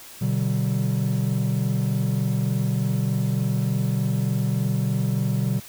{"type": "chord", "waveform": "triangle", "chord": "G major", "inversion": "first", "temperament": "equal with one note detuned", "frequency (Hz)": [123.47, 146.83, 191.19], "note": ["B2", "D3", "G3"], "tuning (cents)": [0, 0, -43], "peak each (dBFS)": [-21, -23, -23], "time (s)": [0.21, 5.6], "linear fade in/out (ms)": 10, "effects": ["tanh soft clip ceiling -12 dBFS", "white hiss -43 dBFS RMS until 5.68 s"]}